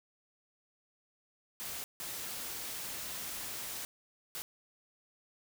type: noise bursts at uneven times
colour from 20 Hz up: white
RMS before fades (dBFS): -41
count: 3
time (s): 1.6-1.84 / 2-3.85 / 4.35-4.42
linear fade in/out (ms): 0
effects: none